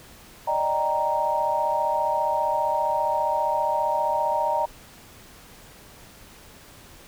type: chord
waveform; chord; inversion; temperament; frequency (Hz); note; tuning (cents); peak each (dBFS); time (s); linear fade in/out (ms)
sine; Eb major seventh; third; equal; 587.3 / 622.3 / 784 / 932.3; D5 / Eb5 / G5 / Bb5; 0 / 0 / 0 / 0; -29 / -28 / -29 / -23; 0.47-4.66; 10
effects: pink hiss -48 dBFS RMS until 7.07 s